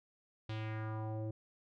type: tone with low-pass filter sweep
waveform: square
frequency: 109.4 Hz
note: A2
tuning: 9 cents flat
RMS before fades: -40 dBFS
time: 0.49-1.31 s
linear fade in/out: 5 ms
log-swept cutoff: 3800 to 440 Hz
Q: 2.2
effects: none